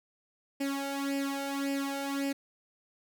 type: tone with flanger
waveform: sawtooth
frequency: 277.2 Hz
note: C#4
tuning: in tune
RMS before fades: -33 dBFS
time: 0.6-2.33 s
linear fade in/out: 10 ms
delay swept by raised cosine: 0.39 to 1.39 ms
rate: 1.8 Hz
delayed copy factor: +0.8
effects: none